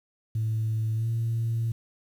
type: tone with pitch glide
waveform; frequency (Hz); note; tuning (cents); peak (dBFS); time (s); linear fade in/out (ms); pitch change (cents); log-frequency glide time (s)
sine; 110.5 to 114.6; A2 to A#2; +8 to -29; -23; 0.35-1.72; 5; +63; 0.95-1.07
effects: tanh soft clip ceiling -21 dBFS + 9-bit